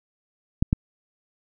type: clicks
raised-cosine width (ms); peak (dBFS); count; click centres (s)
5; -6; 2; 0.625 / 0.729
effects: none